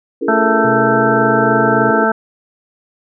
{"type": "chord", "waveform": "sine", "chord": "A# half-diminished seventh", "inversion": "first", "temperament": "just", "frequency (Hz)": [279.7, 335.6, 419.5, 466.2], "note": ["C#4", "E4", "G#4", "A#4"], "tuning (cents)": [16, 31, 17, 0], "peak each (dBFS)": -22, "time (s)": [0.21, 2.05], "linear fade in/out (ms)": 10}
{"type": "harmonic tone", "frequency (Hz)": 221.6, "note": "A3", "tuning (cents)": 13, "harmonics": [1, 2, 3, 4, 6, 7], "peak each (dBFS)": [-18, -18, -18, -18, -18, -18], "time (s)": [0.28, 2.12], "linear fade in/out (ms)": 5}
{"type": "tone", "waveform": "sine", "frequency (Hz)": 128.9, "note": "C3", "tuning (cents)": -26, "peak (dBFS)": -22, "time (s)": [0.64, 1.91], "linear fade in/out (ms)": 10}
{"effects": []}